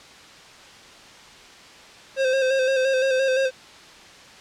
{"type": "tone with vibrato", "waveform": "square", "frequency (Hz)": 527, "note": "C5", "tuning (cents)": 12, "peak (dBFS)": -19, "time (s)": [2.16, 3.51], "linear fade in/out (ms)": 50, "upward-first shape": "square", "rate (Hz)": 5.8, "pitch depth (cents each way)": 32, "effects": ["white hiss -45 dBFS RMS until 4.4 s", "low-pass 5000 Hz 12 dB/octave"]}